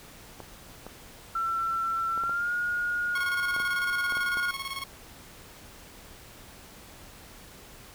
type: clicks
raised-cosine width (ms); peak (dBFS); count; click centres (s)
1; -26; 10; 0.403 / 0.866 / 2.177 / 2.237 / 2.295 / 3.564 / 3.601 / 4.123 / 4.17 / 4.371
type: tone with pitch glide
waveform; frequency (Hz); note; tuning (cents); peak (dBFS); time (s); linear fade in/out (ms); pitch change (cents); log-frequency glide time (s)
sine; 1346 to 1434.3; E6 to F6; +36 to +46; -26; 1.35-4.51; 5; +110; 2.15-2.53
type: tone with tremolo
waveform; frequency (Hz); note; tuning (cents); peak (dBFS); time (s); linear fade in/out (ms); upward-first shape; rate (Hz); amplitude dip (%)
15% pulse; 1094; C#6; -23; -25; 3.15-4.84; 5; square; 18; 60
effects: pink hiss -49 dBFS RMS until 7.94 s